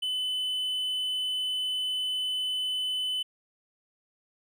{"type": "tone", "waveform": "triangle", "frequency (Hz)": 3016, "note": "F#7", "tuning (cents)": 32, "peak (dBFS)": -26, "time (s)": [0.02, 3.23], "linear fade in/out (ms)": 10, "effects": []}